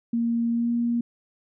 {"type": "tone with pitch glide", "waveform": "sine", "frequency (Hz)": [233.1, 236.4], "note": ["A#3", "A#3"], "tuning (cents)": [0, 24], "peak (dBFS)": -21, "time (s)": [0.13, 1.01], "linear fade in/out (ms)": 5, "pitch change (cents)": 24, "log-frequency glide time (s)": [0.51, 0.71], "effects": []}